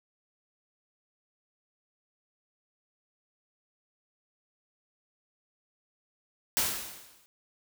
white noise with exponential decay, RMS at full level -25 dBFS, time 6.57-7.26 s, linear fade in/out 0 ms, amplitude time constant 150 ms, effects none

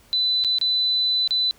sine tone with dropouts, 4000 Hz, B7, 21 cents sharp, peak -18 dBFS, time 0.13-1.51 s, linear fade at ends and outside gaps 0 ms, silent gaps 0.439-0.447 / 0.585-0.613 / 1.276-1.308 s, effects pink hiss -54 dBFS RMS until 1.58 s

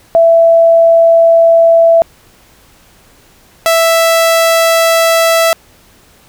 sine / sawtooth tone pair in turn, 665 / 660 Hz, E5 / E5, +15 / +2 cents, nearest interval unison, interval 13 cents, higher first, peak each -3 dBFS, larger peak neither, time 0.15-2.02 / 3.66-5.53 s, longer neither, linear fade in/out 0 ms, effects pink hiss -45 dBFS RMS until 6.28 s

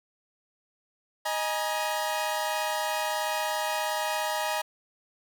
sawtooth chord, D# suspended fourth, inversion none, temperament equal with one note detuned, 622.3 / 830.6 / 951.9 Hz, D#5 / G#5 / A#5, 0 / 0 / +36 cents, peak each -28 dBFS, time 1.25-4.62 s, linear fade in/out 10 ms, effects none

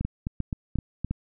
two click trains, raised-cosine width 5 ms, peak -16 / -15 dBFS, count 5 / 4, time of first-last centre 0.01-1.046 / 0.05-1.11 s, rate 3.86 / 2.83 Hz, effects none

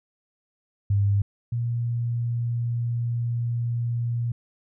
sine tone pair in turn, 100.6 / 118.5 Hz, G2 / A#2, +45 / +29 cents, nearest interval minor third, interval 284 cents, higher second, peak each -18 / -23 dBFS, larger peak first, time 0.9-1.22 / 1.52-4.32 s, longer second, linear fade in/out 5 ms, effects none

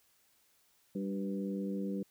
harmonic tone with a mistuned harmonic, 98.3 Hz, G2, 5 cents sharp, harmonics 2 / 3 / 4 / 5, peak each -35 / -41 / -44 / -44 dBFS, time 0.95-2.03 s, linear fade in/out 5 ms, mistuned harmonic 4, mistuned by -36 cents, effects white hiss -70 dBFS RMS until 2.1 s

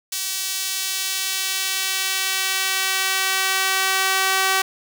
sawtooth tone with high-pass filter sweep, 382 Hz, G4, 45 cents flat, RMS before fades -22 dBFS, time 0.12-4.62 s, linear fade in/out 5 ms, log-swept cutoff 4800 to 1100 Hz, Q 0.77, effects none

